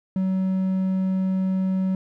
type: tone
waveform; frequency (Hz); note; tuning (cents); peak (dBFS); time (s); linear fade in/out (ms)
triangle; 188.6; F#3; +33; -18; 0.16-1.95; 2
effects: none